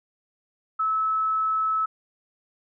sine tone, 1300 Hz, E6, 24 cents flat, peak -21 dBFS, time 0.79-1.86 s, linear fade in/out 10 ms, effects none

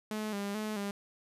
sawtooth tone with vibrato, 207.7 Hz, G#3, in tune, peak -30 dBFS, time 0.11-0.91 s, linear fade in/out 2 ms, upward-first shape square, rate 2.3 Hz, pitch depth 56 cents each way, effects resampled to 32000 Hz

